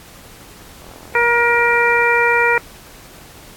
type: click train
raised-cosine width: 1 ms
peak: -26 dBFS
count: 53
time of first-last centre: 0.82-2.038 s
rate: 42.7 Hz
type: harmonic tone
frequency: 473.5 Hz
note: A#4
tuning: 27 cents sharp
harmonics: 1 / 2 / 3 / 4 / 5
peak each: -18 / -18 / -18 / -18 / -18 dBFS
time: 1.15-2.58 s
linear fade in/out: 2 ms
effects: pink hiss -41 dBFS RMS until 3.56 s + AAC 64 kbps

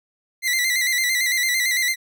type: tone with vibrato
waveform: sawtooth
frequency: 2022 Hz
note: B6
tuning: 40 cents sharp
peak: -15 dBFS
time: 0.42-1.96 s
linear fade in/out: 50 ms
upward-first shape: square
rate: 8.9 Hz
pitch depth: 53 cents each way
effects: none

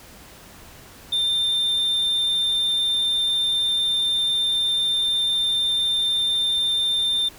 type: tone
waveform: sine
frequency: 3594 Hz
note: A7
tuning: 36 cents sharp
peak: -16 dBFS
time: 1.12-7.29 s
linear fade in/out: 10 ms
effects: tanh soft clip ceiling -18 dBFS + pink hiss -45 dBFS RMS until 7.38 s

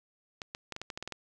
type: clicks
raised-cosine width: 0.2 ms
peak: -21 dBFS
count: 10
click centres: 0.418 / 0.549 / 0.723 / 0.764 / 0.816 / 0.902 / 0.975 / 1.026 / 1.076 / 1.123 s
effects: none

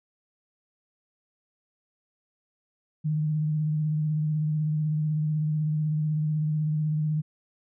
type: tone with vibrato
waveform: sine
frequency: 153.3 Hz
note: D#3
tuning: 25 cents flat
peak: -23 dBFS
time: 3.04-7.22 s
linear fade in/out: 20 ms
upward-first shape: triangle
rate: 16 Hz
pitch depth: 35 cents each way
effects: none

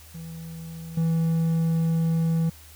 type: tone with level steps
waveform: triangle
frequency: 163.9 Hz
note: E3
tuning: 10 cents flat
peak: -33 / -18 dBFS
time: 0.14-2.5 s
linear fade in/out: 10 ms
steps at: 0.97 s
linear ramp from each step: 5 ms
effects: added 78 Hz sine -48 dBFS peak until 2.75 s + white hiss -50 dBFS RMS until 2.75 s

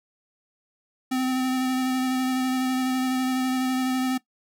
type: tone with vibrato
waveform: square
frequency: 257.8 Hz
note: C4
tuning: 26 cents flat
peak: -23 dBFS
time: 1.11-4.18 s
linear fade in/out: 10 ms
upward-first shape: sine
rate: 12 Hz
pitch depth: 16 cents each way
effects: noise-tail reverb RT60 0.1 s tail -18 dB re dry

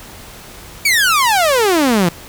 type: exponential sweep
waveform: sawtooth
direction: down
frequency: 2349 to 164.2 Hz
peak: -7 dBFS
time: 0.85-2.09 s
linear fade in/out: 5 ms
effects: pink hiss -36 dBFS RMS until 2.28 s

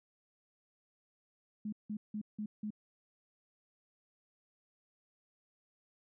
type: tone bursts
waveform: sine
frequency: 211.6 Hz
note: G#3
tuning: 33 cents sharp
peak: -36 dBFS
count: 5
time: 1.65-2.705 s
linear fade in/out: 5 ms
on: 75 ms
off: 170 ms
effects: none

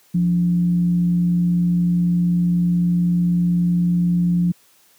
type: tone with frequency modulation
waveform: sine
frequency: 174.61 Hz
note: F3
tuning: in tune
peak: -14 dBFS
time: 0.14-4.52 s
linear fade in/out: 10 ms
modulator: 116 Hz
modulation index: 0.23
effects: white hiss -55 dBFS RMS until 4.98 s + high-pass 100 Hz 12 dB/octave

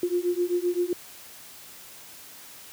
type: beating tone pair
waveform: sine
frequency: 349.2 / 356.9 Hz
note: F4 / F4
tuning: 0 / +38 cents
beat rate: 7.7 Hz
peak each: -26 dBFS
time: 0.03-0.93 s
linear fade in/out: 2 ms
effects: white hiss -46 dBFS RMS until 2.72 s + high-pass 60 Hz 12 dB/octave

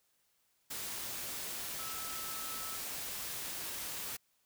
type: tone in noise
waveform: sine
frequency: 1305 Hz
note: E6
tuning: 18 cents flat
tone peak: -47 dBFS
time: 1.78-2.77 s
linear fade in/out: 10 ms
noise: white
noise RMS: -41 dBFS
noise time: 0.7-4.17 s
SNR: -9 dB
effects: white hiss -75 dBFS RMS until 4.45 s

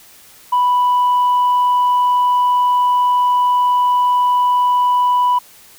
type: tone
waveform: sine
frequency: 987.8 Hz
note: B5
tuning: in tune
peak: -9 dBFS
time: 0.52-5.39 s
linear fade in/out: 10 ms
effects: tanh soft clip ceiling -9 dBFS + white hiss -44 dBFS RMS until 5.78 s

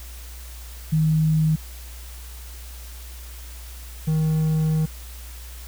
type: tone pair in turn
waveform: sine / triangle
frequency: 157.1 / 157.1 Hz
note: D#3 / D#3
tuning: +17 / +17 cents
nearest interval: unison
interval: 0 cents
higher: neither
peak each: -16 dBFS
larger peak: neither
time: 0.92-1.56 / 4.07-4.86 s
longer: second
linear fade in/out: 10 ms
effects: added 60 Hz sine -36 dBFS peak until 5.67 s + white hiss -44 dBFS RMS until 5.67 s

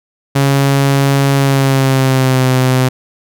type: tone with pitch glide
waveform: sawtooth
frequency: 138.3 to 129.04 Hz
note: C#3 to C3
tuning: -4 to -24 cents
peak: -5 dBFS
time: 0.35-2.89 s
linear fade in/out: 10 ms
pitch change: -120 cents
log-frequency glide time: 1.36-2.47 s
effects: none

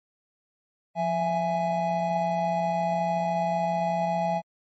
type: tone cluster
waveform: triangle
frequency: 174.7 / 665 / 831 Hz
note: F3 / E5 / G#5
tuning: +1 / +15 / +1 cents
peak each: -29 / -25 / -25 dBFS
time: 0.95-4.42 s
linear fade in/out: 50 ms
effects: MP3 32 kbps

